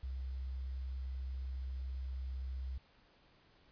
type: tone with quantisation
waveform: sine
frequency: 65.1 Hz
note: C2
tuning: 8 cents flat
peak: -38 dBFS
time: 0.03-2.78 s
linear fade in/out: 5 ms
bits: 11
effects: pink hiss -67 dBFS RMS until 3.71 s + resampled to 11025 Hz